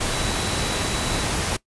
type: tone in noise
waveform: sine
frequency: 3926 Hz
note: B7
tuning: 11 cents flat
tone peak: -34 dBFS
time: 0.11-1.24 s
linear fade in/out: 10 ms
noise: pink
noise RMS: -24 dBFS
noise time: 0-1.57 s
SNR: -13 dB
effects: noise-tail reverb RT60 0.1 s tail -20 dB re dry + resampled to 24000 Hz